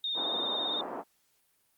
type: tone with vibrato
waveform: sine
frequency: 3667 Hz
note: A#7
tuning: 29 cents flat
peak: -30 dBFS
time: 0.04-0.81 s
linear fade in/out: 2 ms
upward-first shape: sine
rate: 18 Hz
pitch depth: 34 cents each way
type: band-pass noise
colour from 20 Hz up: white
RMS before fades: -38 dBFS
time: 0.14-1.04 s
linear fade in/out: 50 ms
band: 250 to 1000 Hz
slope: 24 dB/octave
effects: white hiss -71 dBFS RMS until 1.77 s + Opus 32 kbps